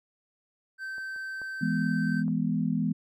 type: tone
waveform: triangle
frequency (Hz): 1550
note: G6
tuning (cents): -20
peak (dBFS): -32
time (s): 0.78-2.24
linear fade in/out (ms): 50
type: clicks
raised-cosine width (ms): 1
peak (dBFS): -38 / -42 / -33 / -35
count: 4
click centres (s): 0.982 / 1.162 / 1.417 / 2.281
type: chord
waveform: sine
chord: E major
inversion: none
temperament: equal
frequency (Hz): 164.81 / 207.7 / 246.9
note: E3 / G#3 / B3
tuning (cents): 0 / 0 / 0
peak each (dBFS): -29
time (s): 1.61-2.93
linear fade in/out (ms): 10
effects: none